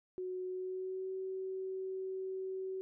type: tone with pitch glide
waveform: sine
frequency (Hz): 368.2 to 378.6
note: F#4 to F#4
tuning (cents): -8 to +40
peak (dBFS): -37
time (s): 0.18-2.81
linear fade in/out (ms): 0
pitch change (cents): +48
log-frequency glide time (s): 0.46-1.12
effects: none